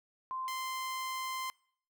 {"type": "tone pair in turn", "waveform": ["sine", "sawtooth"], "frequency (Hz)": [1041, 1041], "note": ["C6", "C6"], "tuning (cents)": [-9, -9], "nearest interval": "unison", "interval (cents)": 0, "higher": "neither", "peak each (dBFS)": [-35, -32], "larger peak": "second", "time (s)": [[0.31, 0.48], [0.48, 1.5]], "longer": "second", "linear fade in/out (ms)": 0, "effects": ["noise-tail reverb RT60 0.6 s tail -25 dB re dry"]}